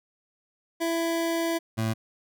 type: tone pair in turn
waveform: 25% pulse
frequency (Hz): 332.6 / 111.44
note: E4 / A2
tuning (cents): +16 / +23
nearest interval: octave + perfect fifth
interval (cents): 1893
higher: first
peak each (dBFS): -21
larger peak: neither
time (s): 0.8-1.59 / 1.77-1.94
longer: first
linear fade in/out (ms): 20
effects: none